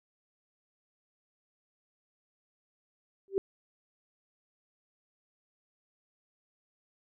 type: tone with exponential growth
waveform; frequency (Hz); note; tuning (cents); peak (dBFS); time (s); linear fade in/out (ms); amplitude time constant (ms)
sine; 390; G4; -9; -20; 3.28-3.38; 0; 20
effects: none